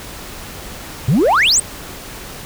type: exponential sweep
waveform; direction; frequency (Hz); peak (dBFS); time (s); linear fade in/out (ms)
sine; up; 113.5 to 9080; -7; 1.08-1.6; 5
effects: tanh soft clip ceiling -9 dBFS + pink hiss -32 dBFS RMS until 2.45 s